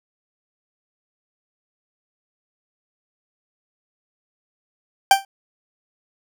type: tone with exponential decay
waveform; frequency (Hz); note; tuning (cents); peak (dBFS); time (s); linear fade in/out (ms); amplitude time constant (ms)
40% pulse; 784; G5; 0; -5; 5.11-5.25; 2; 29
effects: none